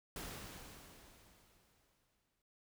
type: noise with exponential decay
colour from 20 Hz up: pink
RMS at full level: -45 dBFS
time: 0.16-2.42 s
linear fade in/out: 2 ms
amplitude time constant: 490 ms
effects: none